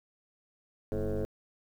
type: tone with frequency modulation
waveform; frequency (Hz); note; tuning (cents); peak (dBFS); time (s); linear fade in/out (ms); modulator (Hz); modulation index
sine; 226.7; A#3; -48; -27; 0.92-1.25; 0; 102; 3.1
effects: tanh soft clip ceiling -27 dBFS + 10-bit